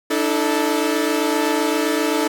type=chord; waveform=sawtooth; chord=D suspended second; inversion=none; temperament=equal with one note detuned; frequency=293.7 / 321.4 / 440 Hz; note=D4 / E4 / A4; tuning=0 / -44 / 0 cents; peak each=-18 dBFS; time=0.1-2.28 s; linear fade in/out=10 ms; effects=none